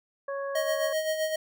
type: harmonic tone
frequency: 554.4 Hz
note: C#5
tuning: in tune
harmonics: 1 / 2 / 3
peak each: -31 / -38 / -41 dBFS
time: 0.28-0.93 s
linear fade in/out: 5 ms
type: tone with tremolo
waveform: square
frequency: 628 Hz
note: D#5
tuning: 16 cents sharp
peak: -25 dBFS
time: 0.55-1.36 s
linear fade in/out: 5 ms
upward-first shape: sine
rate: 7.7 Hz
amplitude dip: 55%
effects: none